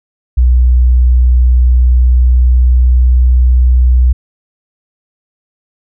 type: tone with pitch glide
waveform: sine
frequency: 61.74 to 62.21 Hz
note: B1 to B1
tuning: 0 to +13 cents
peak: -4 dBFS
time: 0.37-4.13 s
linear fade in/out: 10 ms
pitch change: +13 cents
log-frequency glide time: 1.6-3.37 s
effects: none